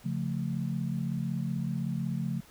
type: chord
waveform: sine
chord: Db augmented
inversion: none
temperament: equal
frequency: 138.59 / 174.61 / 220 Hz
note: Db3 / F3 / A3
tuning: 0 / 0 / 0 cents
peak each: -33 / -33 / -35 dBFS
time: 0.04-2.41 s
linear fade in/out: 20 ms
effects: pink hiss -56 dBFS RMS until 2.5 s